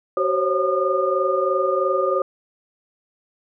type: tone cluster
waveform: sine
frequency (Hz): 377.9 / 529 / 552 / 1216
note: F#4 / C5 / C#5 / D#6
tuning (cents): +37 / +19 / -7 / -40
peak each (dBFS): -23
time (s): 0.17-2.22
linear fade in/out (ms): 2
effects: none